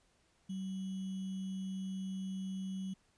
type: tone with sample-and-hold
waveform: sine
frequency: 190 Hz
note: F#3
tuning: 46 cents sharp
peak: -37 dBFS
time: 0.49-2.94 s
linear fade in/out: 10 ms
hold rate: 3150 Hz
effects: pink hiss -72 dBFS RMS until 3.17 s + resampled to 22050 Hz